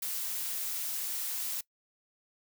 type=noise; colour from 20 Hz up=blue; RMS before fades=-35 dBFS; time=0.02-1.61 s; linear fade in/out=5 ms; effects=noise-tail reverb RT60 0.1 s tail -22 dB re dry